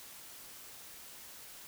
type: silence
effects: white hiss -51 dBFS RMS until 1.67 s